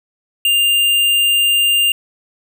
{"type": "tone with hard clipping", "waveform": "sine", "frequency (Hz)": 2800, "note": "F7", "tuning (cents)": 4, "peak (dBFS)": -12, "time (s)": [0.45, 1.92], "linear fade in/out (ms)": 2, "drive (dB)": 16, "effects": []}